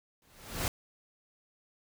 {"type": "noise with exponential growth", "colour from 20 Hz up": "pink", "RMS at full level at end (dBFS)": -29, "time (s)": [0.22, 0.68], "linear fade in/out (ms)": 1, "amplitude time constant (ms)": 100, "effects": []}